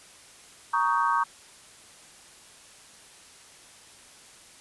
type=chord; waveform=sine; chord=Eb dominant seventh; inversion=second; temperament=just; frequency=933.4 / 1120.1 / 1244.5 / 1555.6 Hz; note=Bb5 / Db6 / Eb6 / G6; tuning=+2 / +18 / 0 / -14 cents; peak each=-26 / -25 / -29 / -31 dBFS; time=0.73-1.24 s; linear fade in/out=10 ms; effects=white hiss -51 dBFS RMS until 4.6 s + resampled to 24000 Hz